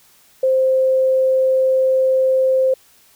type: tone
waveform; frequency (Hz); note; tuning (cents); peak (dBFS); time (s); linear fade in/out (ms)
sine; 523.3; C5; 0; -12; 0.43-2.74; 5
effects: white hiss -52 dBFS RMS until 3.15 s